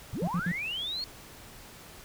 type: linear sweep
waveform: sine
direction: up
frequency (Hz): 71.5 to 4392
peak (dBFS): -31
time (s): 0.13-1.04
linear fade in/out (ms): 0
type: tone bursts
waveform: sine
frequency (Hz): 174.61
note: F3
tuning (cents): 0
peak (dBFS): -24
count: 3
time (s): 0.22-0.517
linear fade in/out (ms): 2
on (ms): 55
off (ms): 66
effects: tanh soft clip ceiling -23 dBFS + pink hiss -49 dBFS RMS until 2.04 s